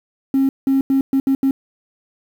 triangle tone bursts at uneven times, 270 Hz, C#4, 45 cents flat, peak -9 dBFS, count 6, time 0.34-0.49 / 0.67-0.81 / 0.9-1.01 / 1.13-1.2 / 1.27-1.35 / 1.43-1.51 s, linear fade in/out 2 ms, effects tanh soft clip ceiling -9 dBFS + 7-bit

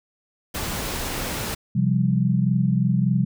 pink noise, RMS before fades -28 dBFS, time 0.54-1.55 s, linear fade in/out 10 ms
sine chord, C suspended fourth, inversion none, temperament equal with one note detuned, 130.81 / 172.61 / 196 Hz, C3 / F3 / G3, 0 / -20 / 0 cents, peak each -21 / -22 / -22 dBFS, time 1.75-3.25 s, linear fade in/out 10 ms
effects none

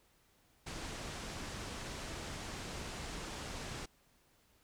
pink low-pass noise, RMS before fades -44 dBFS, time 0.66-3.86 s, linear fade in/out 10 ms, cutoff 8500 Hz, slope 24 dB/octave, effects pink hiss -70 dBFS RMS until 4.63 s

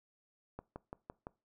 click train, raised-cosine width 1 ms, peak -29 dBFS, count 5, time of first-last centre 0.59-1.269 s, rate 5.89 Hz, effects noise-tail reverb RT60 0.3 s tail -22 dB re dry

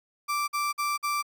35% pulse tone bursts, 1172 Hz, D6, 4 cents flat, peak -24 dBFS, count 4, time 0.28-1.227 s, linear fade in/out 20 ms, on 200 ms, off 49 ms, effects none

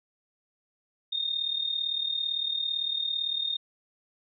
sine tone with amplitude modulation, 3674 Hz, A#7, 26 cents flat, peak -24 dBFS, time 1.12-3.57 s, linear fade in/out 10 ms, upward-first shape sine, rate 37.8 Hz, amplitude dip 70%, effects none

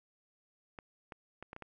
clicks, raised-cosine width 0.5 ms, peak -30 dBFS, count 6, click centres 0.788 / 1.122 / 1.426 / 1.531 / 1.564 / 1.623 s, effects none

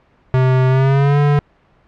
square tone with pitch glide, 129.4 to 145.25 Hz, C3 to D3, -19 to -19 cents, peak -11 dBFS, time 0.34-1.39 s, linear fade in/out 0 ms, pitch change +200 cents, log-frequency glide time 0.68-1.19 s, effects pink hiss -54 dBFS RMS until 1.87 s + low-pass 2000 Hz 12 dB/octave

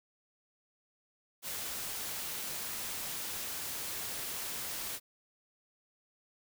white noise, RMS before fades -39 dBFS, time 1.42-5 s, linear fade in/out 50 ms, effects none

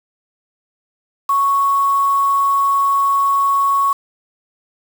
sine tone with quantisation, 1108.7 Hz, C#6, in tune, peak -12 dBFS, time 1.29-3.93 s, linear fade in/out 5 ms, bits 5, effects none

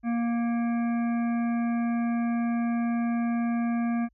harmonic tone with a mistuned harmonic, 234.5 Hz, A#3, 11 cents sharp, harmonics 1 / 3 / 5 / 7 / 9 / 10, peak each -24 / -36 / -42 / -43 / -49 / -48 dBFS, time 0.03-4.09 s, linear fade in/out 50 ms, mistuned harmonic 9, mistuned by +44 cents, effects added 50 Hz sine -64 dBFS peak until 4.13 s

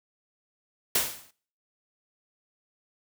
white noise with exponential decay, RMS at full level -21 dBFS, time 0.95-1.31 s, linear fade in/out 5 ms, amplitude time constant 78 ms, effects noise-tail reverb RT60 0.5 s tail -22 dB re dry

